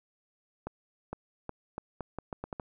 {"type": "accelerating click train", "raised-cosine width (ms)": 1, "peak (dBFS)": -22, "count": 10, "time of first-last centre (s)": [0.67, 2.598], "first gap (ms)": 460, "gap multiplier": 0.79, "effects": []}